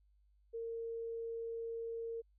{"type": "tone", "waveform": "sine", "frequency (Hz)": 458.8, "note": "A#4", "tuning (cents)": -28, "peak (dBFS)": -39, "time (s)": [0.53, 2.22], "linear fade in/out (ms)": 20, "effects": ["added 50 Hz sine -67 dBFS peak until 2.38 s"]}